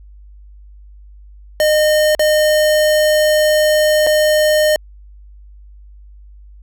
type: tone with dropouts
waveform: square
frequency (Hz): 611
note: D#5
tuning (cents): -32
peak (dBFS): -11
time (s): 1.6-4.76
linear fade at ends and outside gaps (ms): 1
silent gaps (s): 2.15-2.194 / 4.066-4.07
effects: added 50 Hz sine -37 dBFS peak until 6.62 s